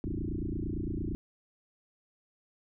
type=tone with frequency modulation; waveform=sine; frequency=120.7 Hz; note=B2; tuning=39 cents flat; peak=-31 dBFS; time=0.04-1.15 s; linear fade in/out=0 ms; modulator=28.8 Hz; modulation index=7.9; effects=none